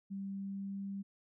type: tone with pitch glide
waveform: sine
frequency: 196 to 197.25 Hz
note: G3 to G3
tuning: 0 to +11 cents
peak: -38 dBFS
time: 0.1-1.03 s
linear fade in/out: 20 ms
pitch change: +11 cents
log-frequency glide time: 0.31-0.83 s
effects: none